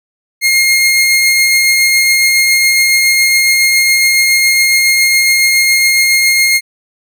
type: tone with tremolo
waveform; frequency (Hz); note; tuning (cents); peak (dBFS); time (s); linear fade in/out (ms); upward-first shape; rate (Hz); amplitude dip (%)
sawtooth; 2136; C7; +35; -3; 0.41-6.61; 50; triangle; 7.2; 25
effects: none